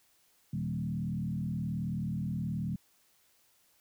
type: tone with frequency modulation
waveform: sine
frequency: 166.3 Hz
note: E3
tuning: 16 cents sharp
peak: -31 dBFS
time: 0.53-2.76 s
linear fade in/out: 5 ms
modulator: 38.8 Hz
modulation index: 1.4
effects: white hiss -68 dBFS RMS until 3.8 s